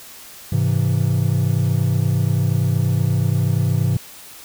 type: chord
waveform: triangle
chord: Ab augmented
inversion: none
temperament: equal with one note detuned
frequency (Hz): 103.83 / 132.33 / 164.81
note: Ab2 / C3 / E3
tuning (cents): 0 / +20 / 0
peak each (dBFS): -17 / -17 / -20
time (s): 0.52-3.97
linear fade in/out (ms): 5
effects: white hiss -40 dBFS RMS until 4.44 s